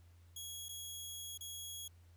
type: tone with dropouts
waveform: 15% pulse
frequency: 3322 Hz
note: G#7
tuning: in tune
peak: -37 dBFS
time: 0.36-1.88 s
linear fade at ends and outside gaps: 5 ms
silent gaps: 0.685-0.69 / 1.377-1.407 s
effects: added 86 Hz sine -59 dBFS peak until 2.16 s + pink hiss -73 dBFS RMS until 2.16 s